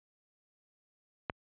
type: click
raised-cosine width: 0.5 ms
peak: -17 dBFS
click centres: 1.298 s
effects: high-pass 60 Hz 12 dB/octave + resampled to 8000 Hz